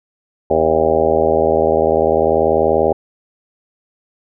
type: harmonic tone with a mistuned harmonic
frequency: 80.2 Hz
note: E2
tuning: 47 cents flat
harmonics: 1 / 2 / 3 / 4 / 5 / 6 / 7 / 8 / 9 / 10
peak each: -27 / -29 / -25 / -25 / -17 / -18 / -17 / -20 / -24 / -21 dBFS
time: 0.5-2.93 s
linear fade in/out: 5 ms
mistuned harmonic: 9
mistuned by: -50 cents
effects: none